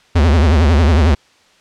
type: tone with vibrato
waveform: square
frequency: 77.9 Hz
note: D#2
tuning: 3 cents sharp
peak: -9 dBFS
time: 0.15-1.15 s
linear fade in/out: 10 ms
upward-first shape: triangle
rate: 11 Hz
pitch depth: 250 cents each way
effects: white hiss -51 dBFS RMS until 1.6 s + low-pass 5000 Hz 12 dB/octave